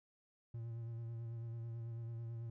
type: tone with vibrato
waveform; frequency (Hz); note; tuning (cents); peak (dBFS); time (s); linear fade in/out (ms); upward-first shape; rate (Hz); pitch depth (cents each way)
triangle; 115.7; A#2; -13; -40; 0.54-2.5; 5; sine; 9.1; 28
effects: none